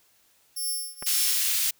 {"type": "tone with tremolo", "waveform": "5% pulse", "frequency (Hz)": 5400, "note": "E8", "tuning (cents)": 41, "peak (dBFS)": -20, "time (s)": [0.56, 1.49], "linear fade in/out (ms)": 10, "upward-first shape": "triangle", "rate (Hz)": 1.9, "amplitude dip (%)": 95}
{"type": "clicks", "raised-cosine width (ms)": 0.5, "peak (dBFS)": [-20, -29], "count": 2, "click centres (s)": [1.025, 1.03]}
{"type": "high-pass noise", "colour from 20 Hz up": "white", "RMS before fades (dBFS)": -25, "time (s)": [1.06, 1.71], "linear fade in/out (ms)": 10, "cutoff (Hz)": 2600, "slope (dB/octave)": 12}
{"effects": ["white hiss -63 dBFS RMS until 1.79 s"]}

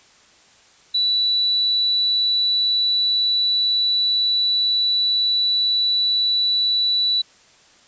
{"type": "tone", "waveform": "sine", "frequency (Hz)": 3951, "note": "B7", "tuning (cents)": 0, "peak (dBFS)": -16, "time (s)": [0.94, 7.22], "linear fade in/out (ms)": 10, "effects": ["white hiss -52 dBFS RMS until 7.87 s", "resampled to 16000 Hz"]}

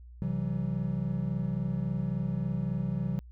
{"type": "tone cluster", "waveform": "triangle", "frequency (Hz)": [130.6, 165.4, 189], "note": ["C3", "E3", "F#3"], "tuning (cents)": [-3, 6, 37], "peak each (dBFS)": -31, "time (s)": [0.22, 3.19], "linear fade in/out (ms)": 0, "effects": ["added 60 Hz sine -46 dBFS peak until 3.31 s"]}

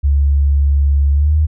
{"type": "tone with pitch glide", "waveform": "sine", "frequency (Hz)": [70.6, 76.99], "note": ["C#2", "D#2"], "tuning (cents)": [32, -18], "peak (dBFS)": -9, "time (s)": [0.03, 1.47], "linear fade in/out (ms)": 20, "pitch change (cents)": 150, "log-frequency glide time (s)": [1.13, 1.36], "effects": []}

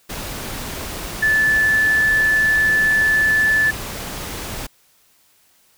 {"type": "tone in noise", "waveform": "sine", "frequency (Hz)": 1744, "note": "A6", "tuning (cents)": -16, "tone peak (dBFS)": -13, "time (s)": [1.22, 3.71], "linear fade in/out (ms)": 10, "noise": "pink", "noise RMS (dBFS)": -29, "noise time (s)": [0.09, 4.67], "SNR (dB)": 13, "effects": ["white hiss -57 dBFS RMS until 5.77 s"]}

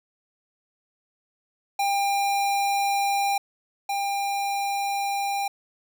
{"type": "tone pair in turn", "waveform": "square", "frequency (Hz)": [799, 799], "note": ["G5", "G5"], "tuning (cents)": [33, 33], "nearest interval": "unison", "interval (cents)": 0, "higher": "neither", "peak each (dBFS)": [-22, -25], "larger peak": "first", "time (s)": [[1.79, 3.38], [3.89, 5.48]], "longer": "neither", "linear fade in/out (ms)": 5, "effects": []}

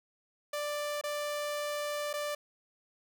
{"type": "tone with dropouts", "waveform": "sawtooth", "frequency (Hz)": 589, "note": "D5", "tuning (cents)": 5, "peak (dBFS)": -29, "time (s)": [0.53, 2.35], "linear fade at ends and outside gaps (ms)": 5, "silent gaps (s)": [[1.013, 1.037], [2.131, 2.137]], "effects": []}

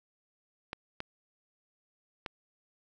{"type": "clicks", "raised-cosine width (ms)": 0.3, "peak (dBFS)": -20, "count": 3, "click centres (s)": [0.731, 1.004, 2.262], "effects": []}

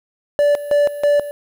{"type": "tone with tremolo", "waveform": "triangle", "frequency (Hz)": 581, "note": "D5", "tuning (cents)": -19, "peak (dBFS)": -9, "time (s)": [0.39, 1.31], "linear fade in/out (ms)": 0, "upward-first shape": "square", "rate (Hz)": 3.1, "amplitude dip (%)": 80, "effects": ["7-bit"]}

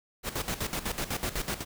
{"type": "noise with tremolo", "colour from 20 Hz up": "pink", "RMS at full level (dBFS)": -31, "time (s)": [0.23, 1.65], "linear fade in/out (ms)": 50, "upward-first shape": "square", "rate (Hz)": 8, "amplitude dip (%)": 75, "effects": []}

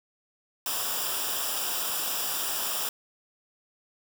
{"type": "noise with comb filter", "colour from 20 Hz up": "white", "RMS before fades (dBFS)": -30, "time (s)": [0.66, 2.89], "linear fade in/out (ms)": 2, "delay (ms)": 0.47, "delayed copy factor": -0.75, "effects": []}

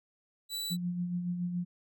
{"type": "tone", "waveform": "sawtooth", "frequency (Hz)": 3951, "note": "B7", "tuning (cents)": 0, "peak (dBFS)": -31, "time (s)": [0.49, 0.77], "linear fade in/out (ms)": 50}
{"type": "tone with tremolo", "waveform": "sine", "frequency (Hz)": 176.6, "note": "F3", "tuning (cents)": 20, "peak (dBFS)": -29, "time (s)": [0.7, 1.65], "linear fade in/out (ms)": 20, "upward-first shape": "sine", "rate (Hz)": 7.1, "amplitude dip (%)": 45}
{"effects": []}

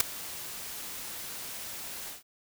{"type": "noise with ADSR envelope", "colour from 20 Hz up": "white", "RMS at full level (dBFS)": -18, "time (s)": [0, 2.23], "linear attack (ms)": 4, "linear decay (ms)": 8, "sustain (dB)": -22, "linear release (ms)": 140, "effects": []}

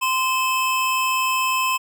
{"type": "tone pair together", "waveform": "square", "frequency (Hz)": [1036.6, 2600], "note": ["C6", "E7"], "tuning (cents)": [-16, -24], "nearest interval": "octave + major third", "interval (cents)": 1592, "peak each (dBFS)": [-21, -24], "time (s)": [0.01, 1.78], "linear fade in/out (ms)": 20, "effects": []}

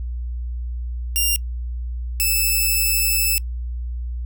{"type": "tone pair in turn", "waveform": "5% pulse", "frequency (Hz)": [2794, 2626], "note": ["F7", "E7"], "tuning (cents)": [0, -7], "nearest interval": "minor second", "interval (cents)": 107, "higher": "first", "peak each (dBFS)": -8, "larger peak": "neither", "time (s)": [[1.16, 1.36], [2.2, 3.38]], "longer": "second", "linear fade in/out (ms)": 0, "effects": ["noise-tail reverb RT60 0.1 s tail -26 dB re dry", "added 60 Hz sine -24 dBFS peak until 4.25 s"]}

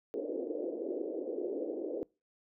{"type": "band-pass noise", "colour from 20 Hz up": "white", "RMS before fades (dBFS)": -37, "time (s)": [0.14, 2.03], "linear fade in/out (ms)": 0, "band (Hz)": [290, 520], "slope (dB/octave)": 48, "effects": ["noise-tail reverb RT60 0.3 s tail -26 dB re dry"]}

